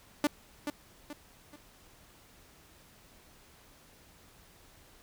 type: tone with echo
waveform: sawtooth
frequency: 293.7 Hz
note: D4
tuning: in tune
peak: -20 dBFS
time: 0.24-0.27 s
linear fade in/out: 2 ms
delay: 430 ms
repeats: 3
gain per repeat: -8 dB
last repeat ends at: 1.56 s
effects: pink hiss -59 dBFS RMS until 5.02 s